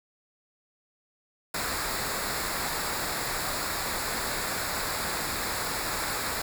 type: noise with comb filter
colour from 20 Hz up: pink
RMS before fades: -31 dBFS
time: 1.54-6.42 s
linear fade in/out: 5 ms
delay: 0.33 ms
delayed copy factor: -0.65
effects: none